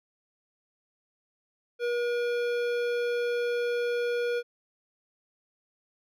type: tone with hard clipping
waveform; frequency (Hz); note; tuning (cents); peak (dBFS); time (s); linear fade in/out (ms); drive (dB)
triangle; 480; B4; -49; -28; 1.79-4.43; 50; 18
effects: none